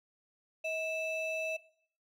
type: ring-modulated tone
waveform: triangle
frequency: 1636 Hz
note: G#6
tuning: 26 cents flat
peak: -28 dBFS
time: 0.64-1.57 s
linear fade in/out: 10 ms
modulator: 997 Hz
effects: noise-tail reverb RT60 0.6 s tail -18 dB re dry